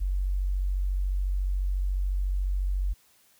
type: tone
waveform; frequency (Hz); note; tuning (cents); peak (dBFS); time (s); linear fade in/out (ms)
sine; 47.04; F#1; +29; -24; 0-2.94; 20
effects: white hiss -62 dBFS RMS until 3.39 s